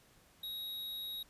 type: tone with amplitude modulation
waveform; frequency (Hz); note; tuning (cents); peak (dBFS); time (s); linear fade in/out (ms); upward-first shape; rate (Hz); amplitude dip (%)
square; 3797; A#7; +31; -39; 0.43-1.23; 5; sine; 269; 30
effects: pink hiss -65 dBFS RMS until 1.29 s + resampled to 32000 Hz